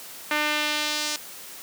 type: tone with band-pass filter sweep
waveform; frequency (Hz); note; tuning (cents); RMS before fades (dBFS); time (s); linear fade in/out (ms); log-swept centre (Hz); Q
sawtooth; 300.1; D4; +38; -26; 0.31-1.16; 2; 2000 to 5700; 1.2
effects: white hiss -41 dBFS RMS until 1.62 s + high-pass 150 Hz 12 dB/octave